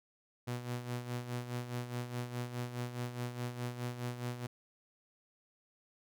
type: tone with tremolo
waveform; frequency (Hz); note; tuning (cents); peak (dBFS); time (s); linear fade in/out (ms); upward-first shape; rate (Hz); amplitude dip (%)
sawtooth; 122.2; B2; -18; -31; 0.47-4.47; 10; sine; 4.8; 65
effects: none